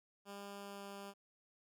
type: tone with pitch glide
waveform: 10% pulse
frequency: 200.6 to 199.21 Hz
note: G3 to G3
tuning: +40 to +28 cents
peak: -39 dBFS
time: 0.25-1.14 s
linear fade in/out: 50 ms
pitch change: -12 cents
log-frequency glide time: 0.53-0.87 s
effects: none